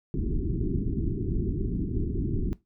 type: low-pass noise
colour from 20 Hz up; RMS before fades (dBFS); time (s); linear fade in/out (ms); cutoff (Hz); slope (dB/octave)
pink; -28; 0.14-2.53; 0; 400; 96
effects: noise-tail reverb RT60 0.2 s tail -19 dB re dry